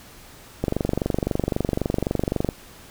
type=click train; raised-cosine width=2 ms; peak=-8 dBFS; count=45; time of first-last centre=0.64-2.489 s; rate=23.8 Hz; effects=pink hiss -46 dBFS RMS until 2.9 s